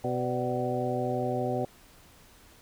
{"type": "harmonic tone with a mistuned harmonic", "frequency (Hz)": 125.4, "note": "B2", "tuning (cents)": 27, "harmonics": [1, 2, 3, 4, 5, 6], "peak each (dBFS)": [-34, -34, -34, -34, -34, -34], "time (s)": [0.04, 1.65], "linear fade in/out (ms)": 2, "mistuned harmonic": 5, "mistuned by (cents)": -94, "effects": ["pink hiss -56 dBFS RMS until 2.61 s"]}